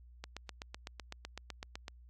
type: click train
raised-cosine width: 0.2 ms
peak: -25 dBFS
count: 14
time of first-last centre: 0.24-1.881 s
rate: 7.92 Hz
effects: added 60 Hz sine -54 dBFS peak until 2.09 s + AAC 48 kbps